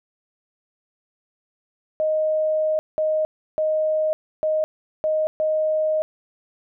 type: tone bursts at uneven times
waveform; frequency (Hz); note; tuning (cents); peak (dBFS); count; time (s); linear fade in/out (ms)
sine; 622.3; D#5; 0; -18; 6; 2-2.79 / 2.98-3.25 / 3.58-4.13 / 4.43-4.64 / 5.04-5.27 / 5.4-6.02; 0
effects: none